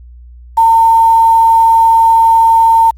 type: tone with quantisation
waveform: sine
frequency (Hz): 908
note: A#5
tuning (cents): -46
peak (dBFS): -4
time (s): 0.57-2.91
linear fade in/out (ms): 10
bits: 5
effects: added 60 Hz sine -32 dBFS peak until 2.97 s + AAC 64 kbps